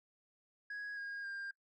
sine tone with pitch steps, 1661.2 / 1629.8 / 1599.1 Hz, G#6 / G#6 / G6, 0 / -33 / +34 cents, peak -38 dBFS, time 0.7-1.51 s, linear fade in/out 5 ms, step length 270 ms, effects noise-tail reverb RT60 0.1 s tail -19 dB re dry + tanh soft clip ceiling -40 dBFS

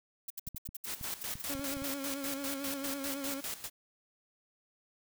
violet noise bursts, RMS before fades -40 dBFS, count 14, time 0.28-1.512 s, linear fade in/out 5 ms, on 23 ms, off 70 ms
clicks, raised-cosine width 5 ms, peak -33 dBFS, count 9, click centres 0.475 / 0.547 / 0.69 / 1.012 / 1.355 / 1.552 / 1.595 / 1.769 / 1.821 s
white noise with tremolo, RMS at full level -38 dBFS, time 0.84-3.7 s, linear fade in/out 50 ms, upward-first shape square, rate 5 Hz, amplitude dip 75%
30% pulse tone with vibrato, 276.7 Hz, C#4, 3 cents flat, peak -35 dBFS, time 1.49-3.41 s, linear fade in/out 10 ms, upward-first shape sine, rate 9 Hz, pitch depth 46 cents each way
effects none

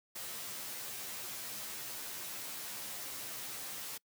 white noise with comb filter, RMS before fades -43 dBFS, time 0.15-3.98 s, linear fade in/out 10 ms, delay 12 ms, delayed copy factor -0.75, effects noise-tail reverb RT60 0.1 s tail -24 dB re dry + high-pass 100 Hz 12 dB/octave

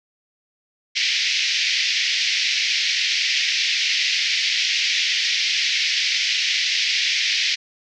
pink band-pass noise, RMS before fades -21 dBFS, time 0.95-7.56 s, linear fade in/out 20 ms, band 2000 to 5700 Hz, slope 48 dB/octave, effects none

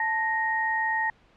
sine tone pair together, 880 / 1867.2 Hz, A5 / A#6, 0 / +2 cents, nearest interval octave + minor second, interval 1302 cents, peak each -27 / -25 dBFS, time 0-1.1 s, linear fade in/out 2 ms, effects pink hiss -59 dBFS RMS until 1.36 s + low-pass 3000 Hz 12 dB/octave

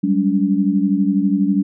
sine tone cluster, 190.4 / 202.6 / 285.9 Hz, F#3 / G#3 / D4, +50 / -43 / -46 cents, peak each -18 dBFS, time 0.03-1.63 s, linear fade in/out 10 ms, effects none

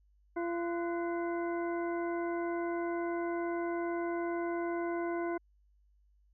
harmonic tone with a mistuned harmonic, 342.2 Hz, F4, 35 cents flat, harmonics 1 / 2 / 3 / 4 / 6, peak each -33 / -39 / -43 / -45 / -49 dBFS, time 0.36-5.38 s, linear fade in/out 10 ms, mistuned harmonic 4, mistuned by +140 cents, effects added 50 Hz sine -64 dBFS peak until 6.33 s

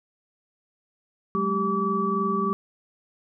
sine tone cluster, 189 / 212.1 / 392.6 / 1150 Hz, F#3 / G#3 / G4 / D6, +37 / +37 / +3 / -37 cents, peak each -29 / -29 / -28 / -25 dBFS, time 1.35-2.53 s, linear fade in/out 0 ms, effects none

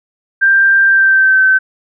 sine tone with pitch glide, 1582 to 1537 Hz, G6 to G6, +15 to -35 cents, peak -6 dBFS, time 0.41-1.59 s, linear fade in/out 20 ms, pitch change -50 cents, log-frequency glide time 0.85-1.42 s, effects none

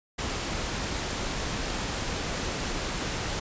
pink noise, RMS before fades -31 dBFS, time 0.18-3.4 s, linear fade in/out 10 ms, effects resampled to 16000 Hz

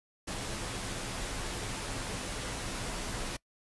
pink noise with comb filter, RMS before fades -37 dBFS, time 0.27-3.37 s, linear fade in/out 10 ms, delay 13 ms, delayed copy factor -0.5, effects noise-tail reverb RT60 0.1 s tail -23 dB re dry + resampled to 24000 Hz

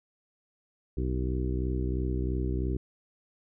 harmonic tone with a mistuned harmonic, 63 Hz, B1, 35 cents sharp, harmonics 1 / 2 / 3 / 4 / 5 / 6 / 7, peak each -29 / -34 / -40 / -39 / -37 / -37 / -47 dBFS, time 0.97-2.77 s, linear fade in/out 5 ms, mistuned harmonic 7, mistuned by +50 cents, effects none

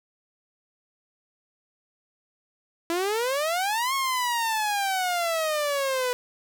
sawtooth exponential two-way sweep, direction up then down, 329.6 to 1098 to 490.7 Hz, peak -20 dBFS, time 2.9-6.13 s, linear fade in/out 0 ms, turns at 3.94 s, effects none

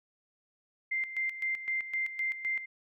sine tone with tremolo, 2091 Hz, C7, 2 cents flat, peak -28 dBFS, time 0.91-2.66 s, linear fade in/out 10 ms, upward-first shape square, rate 3.9 Hz, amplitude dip 70%, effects MP3 96 kbps

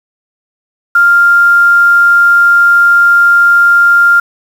sine tone with quantisation, 1396.9 Hz, F6, in tune, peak -3 dBFS, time 0.95-4.2 s, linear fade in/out 5 ms, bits 5, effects none

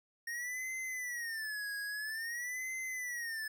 square tone with vibrato, 1846 Hz, A#6, 17 cents flat, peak -38 dBFS, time 0.27-3.48 s, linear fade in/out 5 ms, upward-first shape sine, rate 0.5 Hz, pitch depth 190 cents each way, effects none

